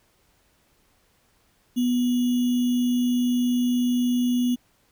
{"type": "tone with sample-and-hold", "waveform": "sine", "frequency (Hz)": 245.8, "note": "B3", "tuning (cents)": -8, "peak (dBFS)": -19, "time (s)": [1.76, 4.56], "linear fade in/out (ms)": 20, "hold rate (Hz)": 3150, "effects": ["pink hiss -64 dBFS RMS until 4.91 s"]}